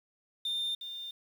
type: tone with echo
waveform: sine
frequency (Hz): 3612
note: A7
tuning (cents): +45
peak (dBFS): -28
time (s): 0.45-0.75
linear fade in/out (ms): 5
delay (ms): 360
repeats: 1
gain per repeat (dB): -10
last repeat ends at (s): 1.11
effects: tanh soft clip ceiling -29 dBFS + 9-bit